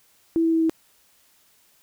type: tone with pitch steps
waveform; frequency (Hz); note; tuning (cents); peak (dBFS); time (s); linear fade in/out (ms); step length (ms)
sine; 329.6 / 327.5 / 325.4 / 323.4; E4 / E4 / E4 / E4; 0 / -11 / -22 / -33; -17; 0.36-0.696; 0; 84
effects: white hiss -60 dBFS RMS until 1.82 s